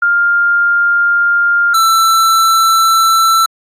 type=tone pair in turn; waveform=sine / square; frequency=1402 / 1333.8 Hz; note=F6 / E6; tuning=+6 / +20 cents; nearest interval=minor second; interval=86 cents; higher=first; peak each=-8 dBFS; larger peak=neither; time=0.02-1.74 / 1.74-3.46 s; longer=neither; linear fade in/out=5 ms; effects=AAC 64 kbps